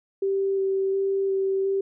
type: tone with vibrato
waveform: sine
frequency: 388.5 Hz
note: G4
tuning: 16 cents flat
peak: -21 dBFS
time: 0.22-1.81 s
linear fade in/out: 5 ms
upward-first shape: square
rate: 1.4 Hz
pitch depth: 9 cents each way
effects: none